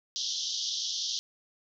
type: band-pass noise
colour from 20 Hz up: white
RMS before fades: -33 dBFS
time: 0.16-1.19 s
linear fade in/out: 0 ms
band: 3100 to 6200 Hz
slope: 96 dB/octave
effects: none

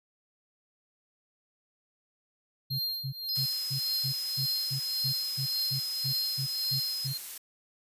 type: tone with tremolo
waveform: square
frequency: 4198 Hz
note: C8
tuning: 5 cents sharp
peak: -29 dBFS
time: 2.7-7.18 s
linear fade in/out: 10 ms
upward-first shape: triangle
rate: 1.8 Hz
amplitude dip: 90%
type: tone bursts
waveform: sine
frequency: 135.3 Hz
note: C#3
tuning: 42 cents flat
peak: -31 dBFS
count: 14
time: 2.7-7.136 s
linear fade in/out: 20 ms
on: 94 ms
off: 240 ms
type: tone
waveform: sine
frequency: 5070 Hz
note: D#8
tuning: 32 cents sharp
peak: -32 dBFS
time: 3.29-7.07 s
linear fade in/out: 0 ms
type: noise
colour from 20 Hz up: blue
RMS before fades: -39 dBFS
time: 3.35-7.38 s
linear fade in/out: 5 ms
effects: resampled to 32000 Hz

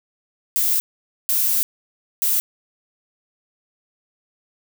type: noise bursts at uneven times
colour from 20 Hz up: violet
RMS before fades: -19 dBFS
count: 3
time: 0.56-0.8 / 1.29-1.63 / 2.22-2.4 s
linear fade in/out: 0 ms
effects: none

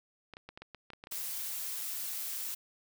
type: clicks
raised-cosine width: 0.3 ms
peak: -30 dBFS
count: 11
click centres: 0.337 / 0.369 / 0.49 / 0.575 / 0.62 / 0.747 / 0.903 / 0.934 / 1.039 / 1.071 / 1.123 s
type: noise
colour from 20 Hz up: blue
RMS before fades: -38 dBFS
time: 1.11-2.55 s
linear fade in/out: 10 ms
effects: none

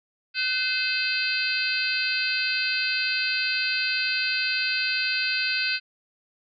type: harmonic tone with a mistuned harmonic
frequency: 518 Hz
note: C5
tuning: 17 cents flat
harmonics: 3 / 4 / 5 / 6 / 7 / 8 / 9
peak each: -29 / -36 / -27 / -37 / -39 / -30 / -30 dBFS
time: 0.34-5.8 s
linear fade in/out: 50 ms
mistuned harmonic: 3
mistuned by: -42 cents
effects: none

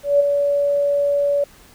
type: tone with ADSR envelope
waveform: sine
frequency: 571 Hz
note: D5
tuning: 49 cents flat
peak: -9 dBFS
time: 0.03-1.44 s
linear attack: 170 ms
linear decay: 12 ms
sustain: -6 dB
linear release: 4 ms
effects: pink hiss -48 dBFS RMS until 1.74 s

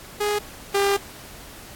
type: tone pair in turn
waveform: sawtooth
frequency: 415.3 / 399.1 Hz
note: G#4 / G4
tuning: 0 / +31 cents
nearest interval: minor second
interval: 69 cents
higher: first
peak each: -17 / -14 dBFS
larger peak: second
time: 0.2-0.39 / 0.74-0.97 s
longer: second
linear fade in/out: 10 ms
effects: pink hiss -42 dBFS RMS until 1.75 s + AAC 64 kbps

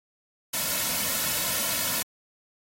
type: noise with comb filter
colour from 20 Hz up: white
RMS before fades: -27 dBFS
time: 0.53-2.03 s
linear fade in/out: 10 ms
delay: 2.5 ms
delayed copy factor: -0.7
effects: AAC 48 kbps

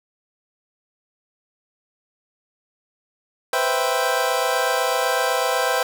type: chord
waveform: 25% pulse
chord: C major seventh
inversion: third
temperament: equal with one note detuned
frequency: 495.3 / 523.3 / 659.3 / 784 Hz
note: B4 / C5 / E5 / G5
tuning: +5 / 0 / 0 / 0 cents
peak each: -21 dBFS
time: 3.53-5.83 s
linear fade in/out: 2 ms
effects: none

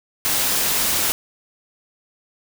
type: noise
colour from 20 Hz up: white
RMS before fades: -20 dBFS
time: 0.25-1.12 s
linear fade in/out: 0 ms
effects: none

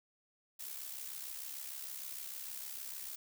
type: noise with amplitude modulation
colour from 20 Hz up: blue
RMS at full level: -42 dBFS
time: 0.59-3.16 s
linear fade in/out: 10 ms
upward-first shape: sine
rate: 66.6 Hz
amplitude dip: 60%
effects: none

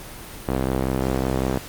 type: tone with band-pass filter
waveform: sawtooth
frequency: 65.41 Hz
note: C2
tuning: in tune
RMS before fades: -23 dBFS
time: 0.48-1.58 s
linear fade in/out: 0 ms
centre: 420 Hz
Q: 0.67
effects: pink hiss -38 dBFS RMS until 1.68 s + Opus 24 kbps

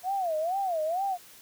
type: tone with vibrato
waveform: sine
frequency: 700 Hz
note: F5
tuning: 4 cents sharp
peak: -26 dBFS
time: 0.03-1.18 s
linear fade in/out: 50 ms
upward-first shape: sine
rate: 2.2 Hz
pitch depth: 220 cents each way
effects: white hiss -52 dBFS RMS until 1.41 s

